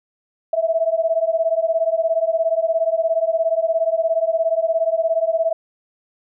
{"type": "beating tone pair", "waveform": "sine", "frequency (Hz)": [647, 664], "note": ["E5", "E5"], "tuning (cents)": [-32, 12], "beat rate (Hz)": 17, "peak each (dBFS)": -19, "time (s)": [0.53, 5.53], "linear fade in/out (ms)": 5, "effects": []}